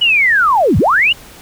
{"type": "linear two-way sweep", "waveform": "sine", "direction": "down then up", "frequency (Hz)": [2980, 65.41, 2980], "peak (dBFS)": -8, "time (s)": [0.01, 1.13], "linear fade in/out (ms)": 10, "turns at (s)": 0.78, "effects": ["pink hiss -38 dBFS RMS until 1.41 s"]}